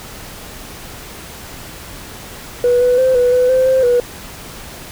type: tone with pitch steps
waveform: sine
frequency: 488.3 / 495.3 / 518 / 492.3 / 500 / 517 / 523 / 486.8 Hz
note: B4 / B4 / C5 / B4 / B4 / C5 / C5 / B4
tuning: -20 / +5 / -17 / -6 / +21 / -21 / -1 / -25 cents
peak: -8 dBFS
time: 2.64-4 s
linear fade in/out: 2 ms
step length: 170 ms
effects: tanh soft clip ceiling -6 dBFS + pink hiss -33 dBFS RMS until 4.91 s